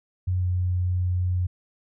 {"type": "tone with pitch glide", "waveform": "sine", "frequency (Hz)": [91.4, 90.3], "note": ["F#2", "F#2"], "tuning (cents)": [-21, -42], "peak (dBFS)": -21, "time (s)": [0.27, 1.47], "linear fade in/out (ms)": 10, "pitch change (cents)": -21, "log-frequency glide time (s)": [0.37, 0.47], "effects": []}